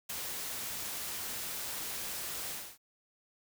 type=noise with ADSR envelope; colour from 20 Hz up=white; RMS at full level=-37 dBFS; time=0.09-2.78 s; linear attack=11 ms; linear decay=12 ms; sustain=-2 dB; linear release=270 ms; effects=none